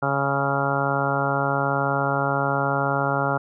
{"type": "harmonic tone with a mistuned harmonic", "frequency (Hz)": 139, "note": "C#3", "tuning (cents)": 5, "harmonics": [1, 2, 3, 4, 5, 6, 7, 8, 9, 10], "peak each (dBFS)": [-27, -31, -31, -28, -29, -28, -32, -33, -31, -27], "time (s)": [0.02, 3.38], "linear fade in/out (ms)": 10, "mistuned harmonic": 1, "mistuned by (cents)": 16, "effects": []}